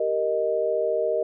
sine chord, Eb major, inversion first, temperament equal, 392 / 466.2 / 622.3 Hz, G4 / Bb4 / Eb5, 0 / 0 / 0 cents, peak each -29 / -25 / -24 dBFS, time 0-1.23 s, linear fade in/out 5 ms, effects none

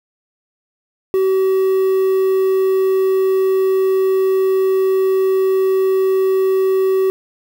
triangle tone with quantisation, 380.9 Hz, G4, 50 cents flat, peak -10 dBFS, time 1.14-7.1 s, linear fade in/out 0 ms, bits 6, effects none

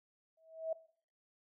sine tone with exponential growth, 646 Hz, E5, 35 cents flat, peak -31 dBFS, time 0.37-0.73 s, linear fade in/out 5 ms, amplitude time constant 77 ms, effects noise-tail reverb RT60 0.5 s tail -18 dB re dry

